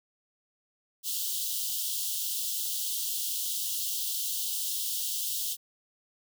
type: high-pass noise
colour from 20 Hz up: white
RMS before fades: -32 dBFS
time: 1.03-5.57 s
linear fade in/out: 50 ms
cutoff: 2900 Hz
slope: 96 dB/octave
effects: none